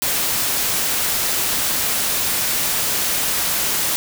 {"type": "noise", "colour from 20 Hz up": "white", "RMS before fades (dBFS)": -20, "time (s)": [0.02, 3.96], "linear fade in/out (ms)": 0, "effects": []}